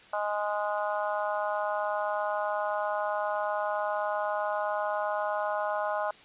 harmonic tone, 207.7 Hz, G#3, in tune, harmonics 3 / 4 / 5 / 6 / 7, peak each -31 / -33 / -35 / -37 / -38 dBFS, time 0.13-6.11 s, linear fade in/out 5 ms, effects white hiss -53 dBFS RMS until 6.24 s + resampled to 8000 Hz

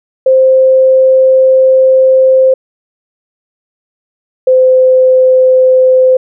sine tone pair in turn, 523.3 / 515.2 Hz, C5 / C5, 0 / -27 cents, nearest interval unison, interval 27 cents, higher first, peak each -3 dBFS, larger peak neither, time 0.26-2.54 / 4.47-6.17 s, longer first, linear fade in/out 5 ms, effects none

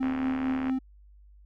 triangle tone with tremolo, 261.6 Hz, C4, in tune, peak -22 dBFS, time 0-0.79 s, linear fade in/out 10 ms, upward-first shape triangle, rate 4.5 Hz, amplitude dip 45%
click train, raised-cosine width 0.5 ms, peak -21 dBFS, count 51, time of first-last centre 0.03-0.697 s, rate 75 Hz
effects added 50 Hz sine -51 dBFS peak until 1.45 s

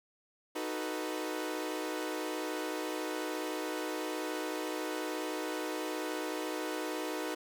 sawtooth chord, B dominant seventh, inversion first, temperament equal, 311.1 / 370 / 440 / 493.9 Hz, D#4 / F#4 / A4 / B4, 0 / 0 / 0 / 0 cents, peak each -34 / -37 / -39 / -37 dBFS, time 0.55-7.35 s, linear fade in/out 10 ms, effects none

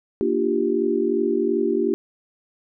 sine chord, G minor seventh, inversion first, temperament equal with one note detuned, 233.1 / 298.6 / 349.2 / 392 Hz, Bb3 / D4 / F4 / G4, 0 / +29 / 0 / 0 cents, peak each -26 / -26 / -23 / -22 dBFS, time 0.21-1.94 s, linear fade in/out 0 ms, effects none

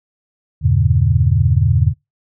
sine chord, E diminished seventh, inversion none, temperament just, 82.41 / 98.89 / 118.67 / 142.4 Hz, E2 / G2 / Bb2 / Db3, 0 / +16 / +31 / +47 cents, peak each -16 dBFS, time 0.61-1.94 s, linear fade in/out 50 ms, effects noise-tail reverb RT60 0.2 s tail -25 dB re dry

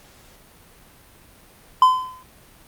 triangle tone with exponential decay, 1022 Hz, C6, 41 cents flat, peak -5 dBFS, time 1.82-2.23 s, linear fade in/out 2 ms, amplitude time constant 88 ms, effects pink hiss -50 dBFS RMS until 2.67 s + Opus 48 kbps

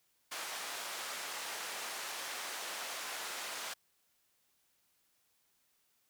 pink band-pass noise, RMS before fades -42 dBFS, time 0.31-3.74 s, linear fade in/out 10 ms, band 760 to 11000 Hz, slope 12 dB/octave, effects white hiss -75 dBFS RMS until 6.09 s

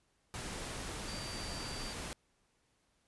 sine tone in noise, 4655 Hz, D8, 16 cents flat, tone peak -46 dBFS, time 1.08-1.93 s, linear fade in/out 0 ms, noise pink, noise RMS -42 dBFS, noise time 0.34-2.13 s, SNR -7 dB, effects pink hiss -75 dBFS RMS until 3.07 s + resampled to 24000 Hz

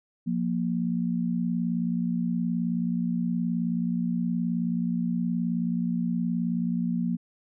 sine tone pair together, 176.05 / 235 Hz, F3 / A#3, +14 / +14 cents, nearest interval perfect fourth, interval 500 cents, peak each -27 dBFS, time 0.26-7.17 s, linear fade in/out 20 ms, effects none

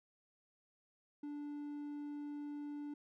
triangle tone, 292.1 Hz, D4, 9 cents flat, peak -40 dBFS, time 1.23-2.94 s, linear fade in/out 5 ms, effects none

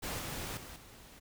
pink noise with level steps, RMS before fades -38 / -40 / -48 / -55 dBFS, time 0.02-1.2 s, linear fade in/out 20 ms, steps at 0.19 / 0.57 / 0.76 s, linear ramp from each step 2 ms, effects none

